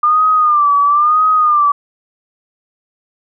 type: tone with vibrato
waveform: sine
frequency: 1200 Hz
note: D6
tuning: 37 cents sharp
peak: -8 dBFS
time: 0.03-1.72 s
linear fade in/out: 5 ms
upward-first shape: sine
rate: 1 Hz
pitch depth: 85 cents each way
effects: none